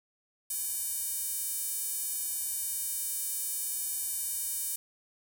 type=tone with high-pass filter; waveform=square; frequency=335.1 Hz; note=E4; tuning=29 cents sharp; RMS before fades=-34 dBFS; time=0.5-4.76 s; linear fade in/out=5 ms; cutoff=9700 Hz; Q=1.7; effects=none